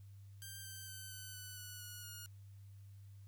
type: tone with pitch steps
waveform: 5% pulse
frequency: 1577 / 1556.2 / 1535.6 / 1515.4 / 1495.4 / 1475.6 / 1456.2 / 1437 Hz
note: G6 / G6 / G6 / F#6 / F#6 / F#6 / F#6 / F6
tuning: +10 / -13 / -36 / +41 / +18 / -5 / -28 / +49 cents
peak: -38 dBFS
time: 0.42-2.26 s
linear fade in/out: 0 ms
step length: 230 ms
effects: added 99 Hz sine -53 dBFS peak until 3.27 s + white hiss -75 dBFS RMS until 3.27 s